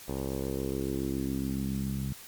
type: tone with low-pass filter sweep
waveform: 10% pulse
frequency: 67.2 Hz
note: C2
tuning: 47 cents sharp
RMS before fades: -32 dBFS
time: 0.08-2.13 s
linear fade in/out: 5 ms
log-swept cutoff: 680 to 160 Hz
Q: 2.6
effects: white hiss -48 dBFS RMS until 2.27 s + MP3 96 kbps